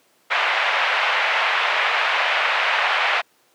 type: band-pass noise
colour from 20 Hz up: white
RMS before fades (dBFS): -20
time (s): 0.3-3.22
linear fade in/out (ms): 20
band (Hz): 620 to 2700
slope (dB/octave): 24
effects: pink hiss -59 dBFS RMS until 3.54 s + high-pass 300 Hz 12 dB/octave